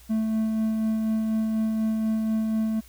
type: tone with tremolo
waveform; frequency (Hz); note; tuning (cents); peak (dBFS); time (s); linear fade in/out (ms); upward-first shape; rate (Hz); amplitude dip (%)
triangle; 220; A3; 0; -19; 0.09-2.81; 20; sine; 4.1; 25
effects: added 60 Hz sine -50 dBFS peak until 2.88 s + white hiss -54 dBFS RMS until 2.88 s